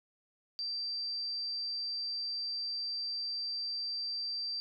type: tone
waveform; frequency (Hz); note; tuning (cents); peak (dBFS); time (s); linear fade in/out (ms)
sine; 4689; D8; -4; -34; 0.59-4.6; 0
effects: none